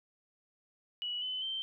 sine tone with pitch steps, 2936 / 3027 / 3121 Hz, F#7 / F#7 / G7, -14 / +39 / -8 cents, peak -34 dBFS, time 1.02-1.62 s, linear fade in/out 0 ms, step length 200 ms, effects none

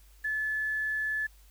sine tone with quantisation, 1728 Hz, A6, 32 cents flat, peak -28 dBFS, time 0.24-1.27 s, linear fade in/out 10 ms, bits 9, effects added 50 Hz sine -54 dBFS peak until 1.5 s + white hiss -63 dBFS RMS until 1.5 s

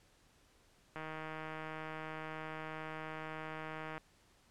click train, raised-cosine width 0.5 ms, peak -29 dBFS, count 475, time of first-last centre 0.96-3.979 s, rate 157 Hz, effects pink hiss -68 dBFS RMS until 4.5 s + low-pass 10000 Hz 12 dB/octave

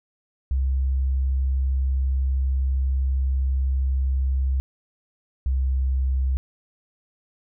sine tone pair in turn, 66.2 / 65.63 Hz, C2 / C2, +21 / +6 cents, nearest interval unison, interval 15 cents, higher first, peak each -19 dBFS, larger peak neither, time 0.51-4.6 / 5.46-6.37 s, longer first, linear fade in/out 0 ms, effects none

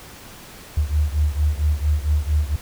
sine beating tone pair, 73.4 / 77.8 Hz, D2 / D#2, 0 / 0 cents, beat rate 4.4 Hz, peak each -19 / -21 dBFS, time 0.77-2.56 s, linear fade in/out 5 ms, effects pink hiss -41 dBFS RMS until 2.61 s

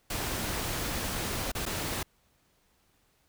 pink noise with dropouts, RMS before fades -33 dBFS, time 0.1-2.03 s, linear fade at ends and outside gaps 5 ms, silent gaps 1.518-1.55 / 1.655-1.662 s, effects pink hiss -69 dBFS RMS until 3.28 s

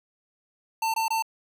square tone bursts, 895 Hz, A5, 29 cents sharp, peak -24 dBFS, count 3, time 0.82-1.224 s, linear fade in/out 5 ms, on 120 ms, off 22 ms, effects none

